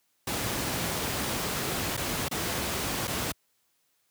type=noise with dropouts; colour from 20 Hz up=pink; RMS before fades=-30 dBFS; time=0.27-3.32 s; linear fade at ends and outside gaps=5 ms; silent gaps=1.968-1.974 / 2.285-2.312 / 3.073-3.077 s; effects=white hiss -72 dBFS RMS until 4.1 s + high-pass 80 Hz 12 dB/octave